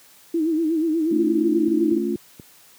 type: tone with vibrato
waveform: sine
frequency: 321.2 Hz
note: E4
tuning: 45 cents flat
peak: -18 dBFS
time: 0.34-1.98 s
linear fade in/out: 5 ms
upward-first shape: sine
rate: 8.3 Hz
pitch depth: 87 cents each way
type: chord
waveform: sine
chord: A augmented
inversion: none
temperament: equal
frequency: 220 / 277.2 / 349.2 Hz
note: A3 / C#4 / E#4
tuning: 0 / 0 / 0 cents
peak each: -25 / -27 / -24 dBFS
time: 1.11-2.16 s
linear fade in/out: 5 ms
type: click train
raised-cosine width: 3 ms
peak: -25 dBFS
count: 4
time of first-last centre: 1.68-2.398 s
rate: 4.18 Hz
effects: white hiss -51 dBFS RMS until 2.78 s + high-pass 100 Hz 12 dB/octave